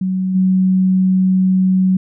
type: tone with level steps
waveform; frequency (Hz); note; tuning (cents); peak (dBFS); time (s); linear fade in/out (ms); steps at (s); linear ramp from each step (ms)
sine; 187; F#3; +19; -15 / -10; 0.01-1.97; 5; 0.34; 20
effects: none